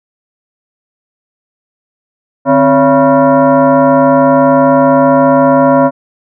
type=tone with frequency modulation; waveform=sine; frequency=149.1 Hz; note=D3; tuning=27 cents sharp; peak=-4 dBFS; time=2.45-5.91 s; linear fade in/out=50 ms; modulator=413 Hz; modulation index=2.1; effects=none